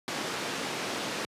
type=band-pass noise; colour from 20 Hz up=pink; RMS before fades=-34 dBFS; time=0.08-1.25 s; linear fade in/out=0 ms; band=220 to 6100 Hz; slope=12 dB/octave; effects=high-pass 100 Hz 12 dB/octave + resampled to 32000 Hz